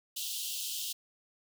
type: high-pass noise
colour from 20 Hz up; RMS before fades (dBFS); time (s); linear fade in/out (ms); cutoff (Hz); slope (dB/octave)
pink; -37; 0.16-0.93; 10; 2800; 96
effects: none